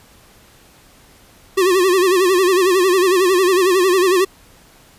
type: tone with vibrato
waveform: square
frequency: 369.7 Hz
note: F#4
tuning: 1 cent flat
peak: -12 dBFS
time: 1.57-4.25 s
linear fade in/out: 10 ms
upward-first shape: sine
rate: 11 Hz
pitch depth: 99 cents each way
effects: pink hiss -48 dBFS RMS until 4.98 s + resampled to 32000 Hz